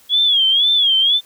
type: tone with vibrato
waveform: sine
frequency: 3322 Hz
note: G#7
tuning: in tune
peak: -11 dBFS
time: 0.09-1.21 s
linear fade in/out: 50 ms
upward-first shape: sine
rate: 2 Hz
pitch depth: 120 cents each way
effects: white hiss -50 dBFS RMS until 1.25 s